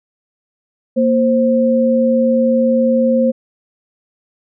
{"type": "tone pair together", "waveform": "sine", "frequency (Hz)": [233.5, 525.7], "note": ["A#3", "C5"], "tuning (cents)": [3, 8], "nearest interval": "octave + major second", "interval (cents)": 1405, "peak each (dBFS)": -13, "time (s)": [0.96, 3.32], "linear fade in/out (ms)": 20, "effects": []}